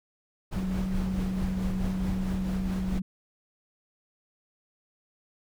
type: noise with tremolo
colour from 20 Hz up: brown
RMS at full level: -31 dBFS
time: 0.51-3 s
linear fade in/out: 20 ms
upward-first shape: sine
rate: 4.6 Hz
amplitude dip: 40%
type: tone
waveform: sine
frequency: 187.4 Hz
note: F#3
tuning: 22 cents sharp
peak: -28 dBFS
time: 0.56-3.02 s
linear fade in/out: 5 ms
effects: none